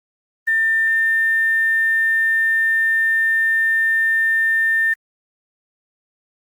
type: tone with quantisation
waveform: sine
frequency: 1800 Hz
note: A6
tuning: 39 cents sharp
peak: -14 dBFS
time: 0.47-4.94 s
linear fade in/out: 10 ms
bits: 7
effects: Opus 24 kbps